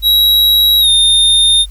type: tone with pitch glide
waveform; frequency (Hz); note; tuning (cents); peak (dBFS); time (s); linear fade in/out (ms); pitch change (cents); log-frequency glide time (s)
square; 3862 to 3645; B7 to A#7; -39 to -40; -7; 0.02-1.66; 50; -101; 0.8-0.89
effects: added 50 Hz sine -26 dBFS peak until 1.7 s + white hiss -49 dBFS RMS until 1.7 s